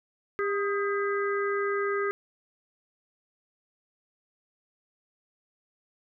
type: harmonic tone with a mistuned harmonic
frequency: 401 Hz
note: G4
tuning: 39 cents sharp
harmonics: 1 / 3 / 4 / 5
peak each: -27 / -32 / -35 / -37 dBFS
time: 0.39-2.11 s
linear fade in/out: 0 ms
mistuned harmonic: 3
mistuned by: +62 cents
effects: none